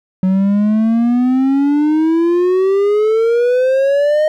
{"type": "exponential sweep", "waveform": "triangle", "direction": "up", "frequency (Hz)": [185, 622.3], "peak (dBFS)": -8, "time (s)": [0.23, 4.28], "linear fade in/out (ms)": 2, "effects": []}